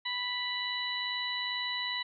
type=harmonic tone; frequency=987.8 Hz; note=B5; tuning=in tune; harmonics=1 / 2 / 3 / 4; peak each=-40 / -36 / -39 / -35 dBFS; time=0.05-2.03 s; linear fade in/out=10 ms; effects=none